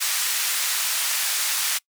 white band-pass noise, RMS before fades -24 dBFS, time 0-1.79 s, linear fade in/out 20 ms, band 1200 to 12000 Hz, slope 12 dB/octave, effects noise-tail reverb RT60 0.1 s tail -24 dB re dry

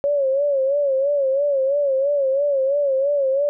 sine tone with vibrato, 554.4 Hz, C#5, in tune, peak -16 dBFS, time 0.04-3.49 s, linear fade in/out 0 ms, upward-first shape sine, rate 3 Hz, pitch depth 87 cents each way, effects none

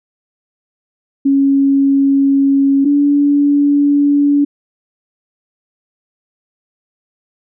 sine tone pair in turn, 275.7 / 286.9 Hz, C#4 / D4, -9 / -40 cents, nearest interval minor second, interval 69 cents, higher second, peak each -8 dBFS, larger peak neither, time 1.25-2.85 / 2.85-4.45 s, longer neither, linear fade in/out 10 ms, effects none

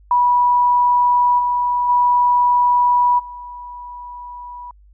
sine tone with level steps, 977 Hz, B5, 19 cents flat, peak -11 / -15 / -11 / -30 dBFS, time 0.11-4.71 s, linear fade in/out 2 ms, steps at 1.38 / 1.88 / 3.18 s, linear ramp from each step 20 ms, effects added 50 Hz sine -45 dBFS peak until 4.93 s

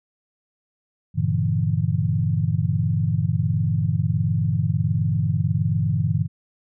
sine chord, E half-diminished seventh, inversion first, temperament equal with one note detuned, 98 / 116.54 / 144.89 / 164.81 Hz, G2 / Bb2 / D3 / E3, 0 / 0 / -23 / 0 cents, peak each -24 dBFS, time 1.14-6.28 s, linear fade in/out 50 ms, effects none

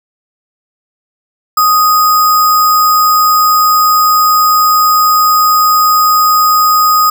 sine tone with sample-and-hold, 1244.5 Hz, D#6, in tune, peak -5 dBFS, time 1.57-7.1 s, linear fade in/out 5 ms, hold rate 6300 Hz, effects none

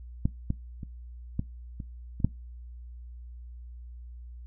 clicks, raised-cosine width 5 ms, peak -12 / -15 / -25 / -15 / -25 / -26 / -9 dBFS, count 7, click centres 0.255 / 0.504 / 0.832 / 1.394 / 1.802 / 2.202 / 2.246 s, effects noise-tail reverb RT60 0.2 s tail -21 dB re dry + added 60 Hz sine -41 dBFS peak until 4.46 s

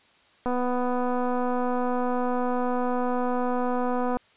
click train, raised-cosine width 1 ms, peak -15 dBFS, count 921, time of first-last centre 0.46-4.17 s, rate 248 Hz, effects white hiss -59 dBFS RMS until 4.36 s + resampled to 8000 Hz

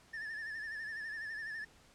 triangle tone with vibrato, 1762 Hz, A6, 2 cents sharp, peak -38 dBFS, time 0.13-1.65 s, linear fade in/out 10 ms, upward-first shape sine, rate 12 Hz, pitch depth 67 cents each way, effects pink hiss -63 dBFS RMS until 1.94 s + low-pass 9000 Hz 12 dB/octave

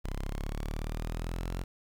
sawtooth exponential sweep, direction up, 32.7 to 45 Hz, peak -29 dBFS, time 0.04-1.64 s, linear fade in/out 10 ms, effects 10-bit

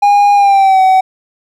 triangle tone with pitch glide, 815 to 756 Hz, G#5 to F#5, -33 to +37 cents, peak -3 dBFS, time 0.02-1.01 s, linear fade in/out 10 ms, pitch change -130 cents, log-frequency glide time 0.34-0.81 s, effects none

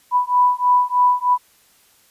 sine beating tone pair, 987.8 / 991 Hz, B5 / B5, 0 / +6 cents, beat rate 3.2 Hz, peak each -16 dBFS, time 0.11-1.38 s, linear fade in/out 50 ms, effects white hiss -55 dBFS RMS until 2.1 s + resampled to 32000 Hz

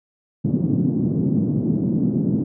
white band-pass noise, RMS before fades -20 dBFS, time 0.44-2.44 s, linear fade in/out 10 ms, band 140 to 260 Hz, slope 24 dB/octave, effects none

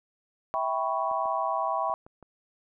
sine chord, C# half-diminished seventh, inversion first, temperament equal with one note detuned, 654.3 / 784 / 987.8 / 1108.7 Hz, E5 / G5 / B5 / C#6, -13 / 0 / 0 / 0 cents, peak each -31 dBFS, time 0.54-1.94 s, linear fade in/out 0 ms
clicks, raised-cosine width 1 ms, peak -34 dBFS, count 5, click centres 1.114 / 1.257 / 1.898 / 2.065 / 2.227 s
effects none

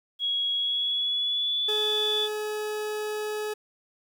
sine tone with pitch glide, 3322 to 3463 Hz, G#7 to A7, 0 to -28 cents, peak -24 dBFS, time 0.19-2.29 s, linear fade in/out 50 ms, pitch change +72 cents, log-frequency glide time 0.54-1.65 s
40% pulse tone, 424.8 Hz, G#4, 39 cents sharp, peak -28 dBFS, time 1.68-3.54 s, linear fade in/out 10 ms
effects 10-bit

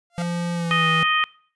sawtooth tone with exponential growth, 692 Hz, F5, 16 cents flat, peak -24 dBFS, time 0.1-0.22 s, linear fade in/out 1 ms, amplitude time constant 24 ms
square tone with pitch glide, 172.7 to 162.07 Hz, F3 to E3, -19 to -29 cents, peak -24 dBFS, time 0.18-1.03 s, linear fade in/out 0 ms, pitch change -110 cents, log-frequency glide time 0.54-0.88 s
harmonic tone, 622.3 Hz, D#5, in tune, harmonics 2 / 3 / 4 / 5, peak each -21 / -23 / -24 / -25 dBFS, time 0.71-1.24 s, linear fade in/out 0 ms
effects noise-tail reverb RT60 0.5 s tail -23 dB re dry + resampled to 24000 Hz

